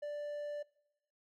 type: tone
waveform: triangle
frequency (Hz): 587.3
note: D5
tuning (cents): 0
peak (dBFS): -36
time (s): 0.02-0.63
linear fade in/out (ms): 10
effects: noise-tail reverb RT60 0.9 s tail -22 dB re dry